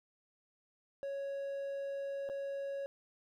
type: tone with dropouts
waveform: triangle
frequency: 554.4 Hz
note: C#5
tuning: in tune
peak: -35 dBFS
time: 1.03-2.86 s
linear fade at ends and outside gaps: 0 ms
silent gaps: 2.29-2.298 s
effects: none